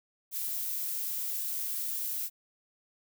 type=noise; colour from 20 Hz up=violet; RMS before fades=-34 dBFS; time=0.31-2.3 s; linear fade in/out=50 ms; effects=none